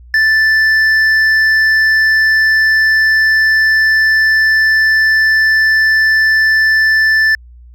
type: tone with hard clipping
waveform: sine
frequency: 1760 Hz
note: A6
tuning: in tune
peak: -9 dBFS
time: 0.14-7.35 s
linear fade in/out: 2 ms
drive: 5 dB
effects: added 60 Hz sine -35 dBFS peak until 7.74 s